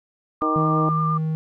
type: tone with vibrato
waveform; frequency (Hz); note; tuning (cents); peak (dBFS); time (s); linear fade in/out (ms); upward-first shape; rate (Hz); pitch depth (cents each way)
sine; 1193; D6; +27; -21; 0.41-1.18; 10; triangle; 8.8; 23
type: harmonic tone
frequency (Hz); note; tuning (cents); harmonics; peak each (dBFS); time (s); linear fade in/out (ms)
156.3; D#3; +8; 2 / 3 / 4 / 5 / 6 / 7; -24 / -28 / -30 / -32 / -34 / -35; 0.42-0.89; 0
type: tone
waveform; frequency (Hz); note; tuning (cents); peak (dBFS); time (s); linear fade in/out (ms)
triangle; 157.9; D#3; +26; -19; 0.56-1.35; 0
effects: none